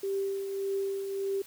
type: tone with tremolo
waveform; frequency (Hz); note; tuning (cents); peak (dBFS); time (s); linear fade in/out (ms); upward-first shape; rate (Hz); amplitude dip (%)
sine; 392; G4; 0; -27; 0.03-1.42; 5; triangle; 1.7; 50
effects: white hiss -52 dBFS RMS until 1.46 s

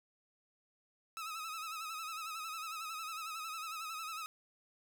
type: tone with vibrato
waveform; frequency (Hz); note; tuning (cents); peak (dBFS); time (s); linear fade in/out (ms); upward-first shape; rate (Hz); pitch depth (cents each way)
sawtooth; 1287; E6; -42; -37; 1.17-4.26; 0; sine; 11; 65
effects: none

